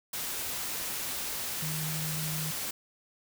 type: tone in noise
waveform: sine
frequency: 155.56 Hz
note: D#3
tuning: in tune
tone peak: -34 dBFS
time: 1.62-2.51 s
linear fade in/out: 5 ms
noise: white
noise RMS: -35 dBFS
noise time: 0.13-2.71 s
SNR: -2 dB
effects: none